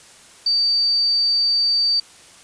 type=tone; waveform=sine; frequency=4620 Hz; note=D8; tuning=29 cents flat; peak=-15 dBFS; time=0.46-2 s; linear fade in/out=5 ms; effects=white hiss -46 dBFS RMS until 2.43 s + resampled to 22050 Hz